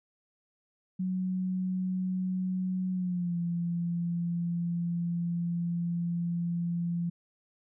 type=tone with pitch glide; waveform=sine; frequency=185 to 171.62 Hz; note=F#3 to F3; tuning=0 to -30 cents; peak=-28 dBFS; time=0.99-7.1 s; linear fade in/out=10 ms; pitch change=-130 cents; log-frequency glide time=2.92-3.37 s; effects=none